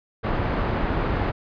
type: low-pass noise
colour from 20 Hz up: pink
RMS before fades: -24 dBFS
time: 0.23-1.32 s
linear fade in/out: 20 ms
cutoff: 1500 Hz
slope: 12 dB/octave
effects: resampled to 11025 Hz